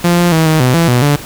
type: tone with pitch steps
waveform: sawtooth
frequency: 173.5 / 174.5 / 160.8 / 157.5 / 126.7 / 167.4 / 122.8 / 145 Hz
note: F3 / F3 / E3 / D#3 / B2 / E3 / B2 / D3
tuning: -11 / -1 / -43 / +21 / +45 / +27 / -9 / -22 cents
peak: -4 dBFS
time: 0.04-1.16 s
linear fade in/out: 5 ms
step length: 140 ms
effects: pink hiss -29 dBFS RMS until 1.25 s